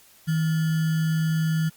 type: tone with sample-and-hold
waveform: sine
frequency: 160 Hz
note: D#3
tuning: 49 cents sharp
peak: -20 dBFS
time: 0.27-1.7 s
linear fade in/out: 20 ms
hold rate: 1575 Hz
effects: white hiss -54 dBFS RMS until 1.76 s + Opus 48 kbps